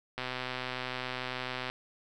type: click train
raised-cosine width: 0.3 ms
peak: -19 dBFS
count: 194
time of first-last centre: 0.18-1.7 s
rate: 127 Hz
effects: none